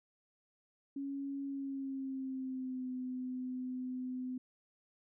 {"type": "tone with pitch glide", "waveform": "sine", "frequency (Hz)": [277.2, 254.2], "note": ["C#4", "C4"], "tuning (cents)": [0, -50], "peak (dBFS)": -37, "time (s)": [0.96, 4.38], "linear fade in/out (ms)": 5, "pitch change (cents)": -150, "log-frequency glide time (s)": [1.45, 2.9], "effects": []}